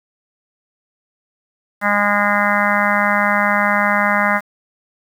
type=harmonic tone; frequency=204.9 Hz; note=G#3; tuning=23 cents flat; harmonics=1 / 3 / 4 / 5 / 6 / 7 / 8 / 9 / 10; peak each=-22 / -22 / -22 / -22 / -22 / -22 / -22 / -22 / -22 dBFS; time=1.81-4.41 s; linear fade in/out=50 ms; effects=7-bit